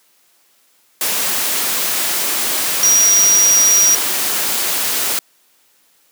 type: tone in noise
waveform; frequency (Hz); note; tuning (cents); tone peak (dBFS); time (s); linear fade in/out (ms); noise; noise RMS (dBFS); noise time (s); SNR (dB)
sine; 5750; F8; +50; -9; 2.83-3.95; 2; white; -18; 1.01-5.19; +6
effects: white hiss -56 dBFS RMS until 6.11 s + high-pass 200 Hz 12 dB/octave